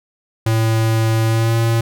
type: tone with pitch glide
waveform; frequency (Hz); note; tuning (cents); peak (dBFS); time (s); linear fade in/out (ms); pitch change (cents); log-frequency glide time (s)
square; 112.1 to 114.65; A2 to A#2; +33 to -28; -14; 0.46-1.81; 5; +39; 1.26-1.56
effects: none